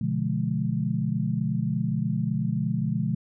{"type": "chord", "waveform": "sine", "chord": "B diminished seventh", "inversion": "none", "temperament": "equal with one note detuned", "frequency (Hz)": [123.47, 146.83, 174.61, 212.3], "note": ["B2", "D3", "F3", "Ab3"], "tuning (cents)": [0, 0, 0, 38], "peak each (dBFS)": -29, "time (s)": [0.01, 3.15], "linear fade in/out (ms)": 5, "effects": []}